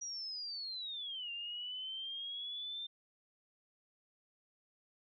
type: linear two-way sweep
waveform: sine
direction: down then up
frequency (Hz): 5800 to 2775 to 3602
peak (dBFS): -40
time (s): 0.01-2.87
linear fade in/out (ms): 10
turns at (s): 1.31
effects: none